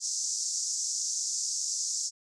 pink band-pass noise, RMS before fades -32 dBFS, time 0-2.11 s, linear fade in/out 50 ms, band 5400 to 7500 Hz, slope 48 dB/octave, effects none

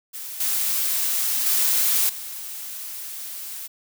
blue noise with level steps, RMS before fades -34 / -23 / -20 / -34 dBFS, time 0.13-3.68 s, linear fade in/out 20 ms, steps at 0.4 / 1.46 / 2.09 s, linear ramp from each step 5 ms, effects none

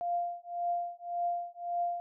sine tone with tremolo, 697 Hz, F5, 4 cents flat, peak -27 dBFS, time 0.01-2 s, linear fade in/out 0 ms, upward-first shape triangle, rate 1.8 Hz, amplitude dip 100%, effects none

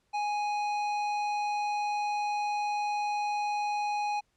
sine tone with tanh clipping, 830.6 Hz, G#5, in tune, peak -30 dBFS, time 0.13-4.21 s, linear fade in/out 20 ms, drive 13 dB, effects pink hiss -74 dBFS RMS until 4.36 s + low-pass 9000 Hz 12 dB/octave

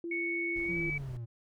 sine tone, 339.5 Hz, F4, 49 cents flat, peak -35 dBFS, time 0.04-0.9 s, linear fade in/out 2 ms
sine tone with pitch glide, 2217 to 2290 Hz, C#7 to D7, 0 to -44 cents, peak -32 dBFS, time 0.11-0.98 s, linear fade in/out 5 ms, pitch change +56 cents, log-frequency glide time 0.64-0.77 s
brown noise, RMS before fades -46 dBFS, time 0.56-1.17 s, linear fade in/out 2 ms
triangle exponential sweep, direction down, 182.8 to 112.6 Hz, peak -35 dBFS, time 0.68-1.26 s, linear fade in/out 20 ms
effects none

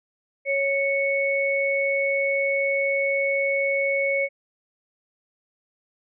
sine tone pair together, 553 / 2214 Hz, C#5 / C#7, -4 / -3 cents, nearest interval 2 octaves, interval 2401 cents, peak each -23 dBFS, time 0.45-4.29 s, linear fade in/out 50 ms, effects none

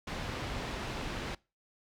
pink low-pass noise, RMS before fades -38 dBFS, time 0.07-1.35 s, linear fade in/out 5 ms, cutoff 4000 Hz, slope 12 dB/octave, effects noise-tail reverb RT60 0.3 s tail -24 dB re dry

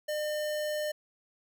square tone, 604 Hz, D5, 48 cents sharp, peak -31 dBFS, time 0.08-0.92 s, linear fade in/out 10 ms, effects none

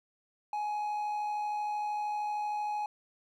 triangle tone with amplitude modulation, 838 Hz, G#5, 15 cents sharp, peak -28 dBFS, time 0.53-2.86 s, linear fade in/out 2 ms, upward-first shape sine, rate 73 Hz, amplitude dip 25%, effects none

